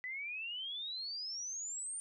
sine exponential sweep, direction up, 1975.5 to 9120 Hz, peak -39 dBFS, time 0.04-2 s, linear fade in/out 0 ms, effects none

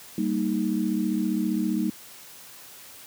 sine chord, Eb major, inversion first, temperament equal with one note detuned, 196 / 231.1 / 311.1 Hz, G3 / Bb3 / Eb4, 0 / -15 / 0 cents, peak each -27 dBFS, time 0.18-1.9 s, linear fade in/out 2 ms, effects white hiss -46 dBFS RMS until 3.06 s + high-pass 80 Hz 12 dB/octave

